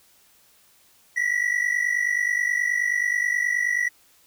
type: tone pair together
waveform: triangle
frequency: 1921 / 1970.4 Hz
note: B6 / B6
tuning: -48 / -5 cents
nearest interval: unison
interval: 43 cents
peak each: -22 dBFS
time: 1.16-3.89 s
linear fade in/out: 10 ms
effects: white hiss -58 dBFS RMS until 4.26 s